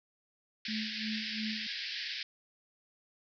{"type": "band-pass noise", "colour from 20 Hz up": "white", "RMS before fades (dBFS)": -39, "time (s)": [0.65, 2.23], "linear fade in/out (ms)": 2, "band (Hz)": [1600, 5200], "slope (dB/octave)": 96}
{"type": "tone with tremolo", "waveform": "sine", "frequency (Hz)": 216.8, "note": "A3", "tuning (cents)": -25, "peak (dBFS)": -34, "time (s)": [0.68, 1.67], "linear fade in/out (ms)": 5, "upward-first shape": "sine", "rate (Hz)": 2.9, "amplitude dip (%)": 80}
{"effects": []}